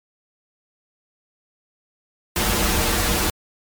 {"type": "noise with comb filter", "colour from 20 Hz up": "pink", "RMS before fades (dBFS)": -20, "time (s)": [2.36, 3.3], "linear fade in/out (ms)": 2, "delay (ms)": 7.4, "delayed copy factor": -0.9, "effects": ["MP3 96 kbps"]}